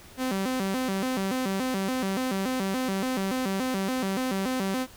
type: tone with vibrato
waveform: sawtooth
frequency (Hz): 223.1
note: A3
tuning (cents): +24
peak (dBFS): -22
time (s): 0.17-4.87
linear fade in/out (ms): 50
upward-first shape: square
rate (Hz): 3.5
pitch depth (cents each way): 250
effects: pink hiss -50 dBFS RMS until 4.96 s